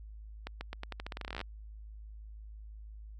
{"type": "accelerating click train", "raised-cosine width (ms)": 0.3, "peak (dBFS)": -23, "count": 20, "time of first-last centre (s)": [0.47, 1.413], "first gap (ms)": 140, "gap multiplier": 0.86, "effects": ["added 53 Hz sine -45 dBFS peak until 3.19 s"]}